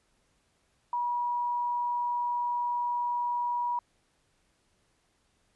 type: tone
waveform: sine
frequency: 965 Hz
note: B5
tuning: 40 cents flat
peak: -27 dBFS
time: 0.93-3.79 s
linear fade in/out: 2 ms
effects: pink hiss -71 dBFS RMS until 5.55 s + resampled to 24000 Hz